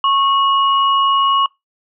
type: tone pair together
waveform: sine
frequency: 1100 / 2902 Hz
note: C#6 / F#7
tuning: -14 / -34 cents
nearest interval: octave + perfect fourth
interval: 1680 cents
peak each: -12 / -20 dBFS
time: 0.04-1.46 s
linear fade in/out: 2 ms
effects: noise-tail reverb RT60 0.2 s tail -25 dB re dry